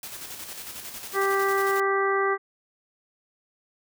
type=noise with tremolo; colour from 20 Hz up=white; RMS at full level=-37 dBFS; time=0.03-1.8 s; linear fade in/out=2 ms; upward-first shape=square; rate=11 Hz; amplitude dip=40%
type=harmonic tone; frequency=392 Hz; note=G4; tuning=in tune; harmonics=1 / 2 / 3 / 4 / 5; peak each=-24 / -31 / -26 / -31 / -30 dBFS; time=1.13-2.38 s; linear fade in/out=50 ms
effects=none